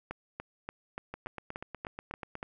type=two click trains; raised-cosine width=0.5 ms; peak=-24 / -22 dBFS; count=11 / 9; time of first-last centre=1.14-2.354 / 0.11-2.429 s; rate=8.24 / 3.45 Hz; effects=none